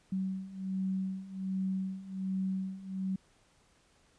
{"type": "beating tone pair", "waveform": "sine", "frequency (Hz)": [189, 190.3], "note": ["F#3", "F#3"], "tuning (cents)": [37, 49], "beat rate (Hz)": 1.3, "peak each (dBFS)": [-37, -34], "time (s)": [0.12, 3.16], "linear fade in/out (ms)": 5, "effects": ["pink hiss -67 dBFS RMS until 4.18 s", "resampled to 22050 Hz"]}